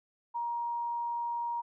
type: tone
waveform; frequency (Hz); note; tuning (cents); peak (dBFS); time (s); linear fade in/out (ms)
sine; 944; A#5; +22; -31; 0.34-1.62; 20
effects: none